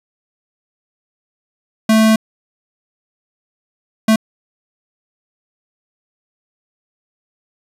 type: tone bursts at uneven times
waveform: square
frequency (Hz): 220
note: A3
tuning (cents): 0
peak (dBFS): -9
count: 2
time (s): 1.89-2.16 / 4.08-4.16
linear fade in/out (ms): 5
effects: resampled to 32000 Hz